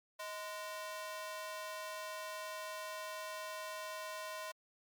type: ring-modulated tone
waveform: sawtooth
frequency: 830.6 Hz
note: G#5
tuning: in tune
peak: -35 dBFS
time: 0.19-4.52 s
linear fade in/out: 10 ms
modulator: 201 Hz
effects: MP3 96 kbps